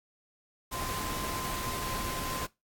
sine tone in noise, 1037 Hz, C6, 16 cents flat, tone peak -38 dBFS, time 0.71-2.47 s, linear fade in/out 20 ms, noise pink, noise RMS -36 dBFS, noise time 0.71-2.47 s, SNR -5 dB, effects noise-tail reverb RT60 0.2 s tail -19 dB re dry + AAC 64 kbps

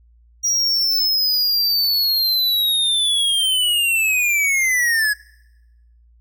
square linear sweep, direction down, 5740 to 1661.2 Hz, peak -16 dBFS, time 0.43-5.14 s, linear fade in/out 20 ms, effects noise-tail reverb RT60 1.0 s tail -24 dB re dry + added 58 Hz sine -49 dBFS peak until 6.2 s

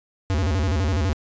square tone with vibrato, 84.7 Hz, E2, 48 cents sharp, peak -20 dBFS, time 0.3-1.13 s, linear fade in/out 0 ms, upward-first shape square, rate 12 Hz, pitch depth 220 cents each way, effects resampled to 16000 Hz

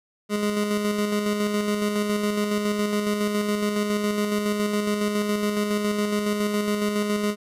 25% pulse tone with tremolo, 207.7 Hz, G#3, in tune, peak -17 dBFS, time 0.29-7.36 s, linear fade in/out 50 ms, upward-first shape square, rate 7.2 Hz, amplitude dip 35%, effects resampled to 32000 Hz

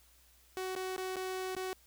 sawtooth tone with dropouts, 374 Hz, F#4, 19 cents sharp, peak -32 dBFS, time 0.57-1.73 s, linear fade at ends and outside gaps 0 ms, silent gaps 0.752-0.762 / 0.964-0.98 / 1.158-1.166 / 1.55-1.566 s, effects added 60 Hz sine -66 dBFS peak until 1.86 s + white hiss -65 dBFS RMS until 1.86 s

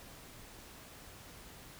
silence, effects pink hiss -53 dBFS RMS until 1.79 s

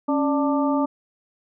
harmonic tone with a mistuned harmonic, 295.2 Hz, D4, 9 cents sharp, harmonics 1 / 2 / 3 / 4, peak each -20 / -26 / -27 / -29 dBFS, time 0.08-0.86 s, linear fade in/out 10 ms, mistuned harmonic 1, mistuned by -110 cents, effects none

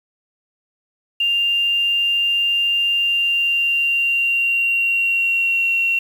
sine tone with pitch glide, 2794 to 2735 Hz, F7 to F7, 0 to -37 cents, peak -15 dBFS, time 1.2-5.99 s, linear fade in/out 5 ms, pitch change -37 cents, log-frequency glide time 2.91-5.76 s, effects 7-bit

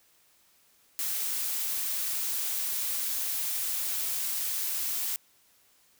blue noise, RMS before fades -31 dBFS, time 0.99-5.16 s, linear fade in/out 0 ms, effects white hiss -64 dBFS RMS until 5.99 s

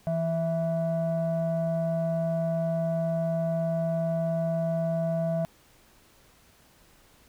sine tone pair together, 164.81 / 658.5 Hz, E3 / E5, 0 / -2 cents, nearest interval 2 octaves, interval 2398 cents, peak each -26 dBFS, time 0.07-5.45 s, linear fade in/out 0 ms, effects tanh soft clip ceiling -20 dBFS + pink hiss -59 dBFS RMS until 7.28 s

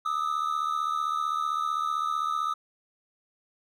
triangle tone pair together, 1212.4 / 1288 Hz, D#6 / E6, -45 / -41 cents, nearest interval minor second, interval 104 cents, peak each -27 dBFS, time 0.05-2.54 s, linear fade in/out 10 ms, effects none

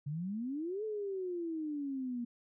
sine exponential two-way sweep, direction up then down, 138.59 to 440 to 235 Hz, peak -35 dBFS, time 0.06-2.25 s, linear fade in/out 10 ms, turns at 0.84 s, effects none

